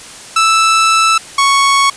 sawtooth tone pair in turn, 1318.5 / 1108.7 Hz, E6 / C#6, 0 / 0 cents, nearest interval minor third, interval 300 cents, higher first, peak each -4 dBFS, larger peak neither, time 0.36-1.18 / 1.38-1.9 s, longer first, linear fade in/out 5 ms, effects white hiss -32 dBFS RMS until 1.96 s + resampled to 22050 Hz

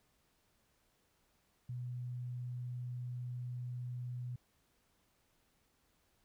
sine tone, 123.47 Hz, B2, in tune, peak -39 dBFS, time 1.69-4.36 s, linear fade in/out 5 ms, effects pink hiss -75 dBFS RMS until 6.24 s

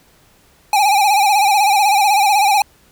square tone with vibrato, 814 Hz, G#5, 35 cents flat, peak -11 dBFS, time 0.73-2.62 s, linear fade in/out 2 ms, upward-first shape sine, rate 16 Hz, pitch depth 86 cents each way, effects pink hiss -52 dBFS RMS until 2.91 s

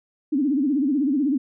sine tone with vibrato, 280 Hz, C#4, 18 cents sharp, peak -18 dBFS, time 0.32-1.38 s, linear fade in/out 10 ms, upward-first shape sine, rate 16 Hz, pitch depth 170 cents each way, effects none

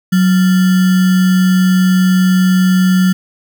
sine tone with sample-and-hold, 185 Hz, F#3, in tune, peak -7 dBFS, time 0.12-3.13 s, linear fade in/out 10 ms, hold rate 1575 Hz, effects none

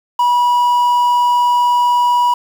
triangle tone with quantisation, 972 Hz, B5, 28 cents flat, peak -8 dBFS, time 0.19-2.34 s, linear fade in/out 5 ms, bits 6, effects none

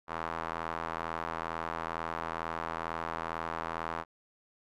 square tone with band-pass filter, 41.1 Hz, E1, 4 cents flat, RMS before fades -37 dBFS, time 0.07-4.05 s, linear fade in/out 50 ms, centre 1100 Hz, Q 1.9, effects Opus 48 kbps

